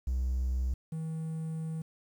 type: tone pair in turn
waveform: triangle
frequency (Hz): 63.6 / 160.26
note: C2 / E3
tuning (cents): -48 / -49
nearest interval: octave + major third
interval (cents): 1599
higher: second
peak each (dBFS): -25 / -31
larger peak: first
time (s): 0.07-0.74 / 0.92-1.82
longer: second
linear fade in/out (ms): 5
effects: tanh soft clip ceiling -22 dBFS + 10-bit